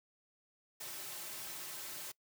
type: noise with comb filter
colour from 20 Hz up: white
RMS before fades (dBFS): -45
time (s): 0.8-2.12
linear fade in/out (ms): 10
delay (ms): 4.2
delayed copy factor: -0.7
effects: noise-tail reverb RT60 0.1 s tail -22 dB re dry + high-pass 150 Hz 12 dB/octave